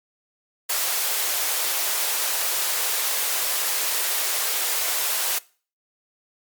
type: high-pass noise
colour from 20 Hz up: white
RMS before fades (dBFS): -24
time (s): 0.69-5.39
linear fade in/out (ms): 10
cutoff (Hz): 430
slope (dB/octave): 24
effects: noise-tail reverb RT60 0.4 s tail -22 dB re dry + Opus 48 kbps